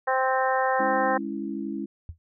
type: harmonic tone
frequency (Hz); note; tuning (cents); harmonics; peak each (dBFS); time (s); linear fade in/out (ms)
261.3; C4; -2; 2 / 3 / 4 / 5 / 6 / 7; -26 / -25 / -28 / -33 / -32 / -31; 0.07-1.18; 10
type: chord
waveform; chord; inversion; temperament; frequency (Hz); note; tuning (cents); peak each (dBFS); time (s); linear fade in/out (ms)
sine; C# minor; second; equal; 207.7 / 277.2 / 329.6; G#3 / C#4 / E4; 0 / 0 / 0; -33; 0.79-1.86; 10
type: tone with exponential decay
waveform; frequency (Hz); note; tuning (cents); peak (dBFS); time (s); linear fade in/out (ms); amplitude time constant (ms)
sine; 83.1; E2; +15; -29; 2.09-2.18; 0; 19
effects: none